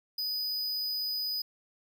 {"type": "tone", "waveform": "square", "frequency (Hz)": 4978, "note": "D#8", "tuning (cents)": 0, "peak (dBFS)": -31, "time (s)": [0.18, 1.42], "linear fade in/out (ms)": 5, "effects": []}